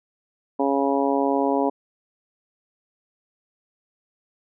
harmonic tone, 138.59 Hz, C#3, in tune, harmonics 2 / 3 / 4 / 5 / 6 / 7, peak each -23 / -25 / -26 / -27 / -28 / -28 dBFS, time 0.59-1.7 s, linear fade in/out 10 ms, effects none

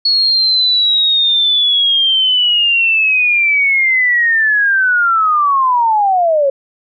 sine linear sweep, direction down, 4366 to 535 Hz, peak -9 dBFS, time 0.05-6.5 s, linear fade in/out 5 ms, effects none

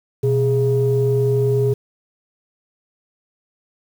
sine tone pair together, 124.1 / 413.1 Hz, B2 / G#4, +9 / -9 cents, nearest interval octave + major sixth, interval 2082 cents, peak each -16 dBFS, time 0.23-1.74 s, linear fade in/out 10 ms, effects tanh soft clip ceiling -8 dBFS + 7-bit

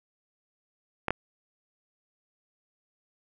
clicks, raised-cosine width 0.5 ms, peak -12 / -10 dBFS, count 2, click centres 1.083 / 1.106 s, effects none

